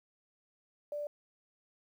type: tone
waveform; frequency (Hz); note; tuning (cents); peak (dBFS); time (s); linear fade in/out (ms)
sine; 587.3; D5; 0; -35; 0.92-1.07; 2
effects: 11-bit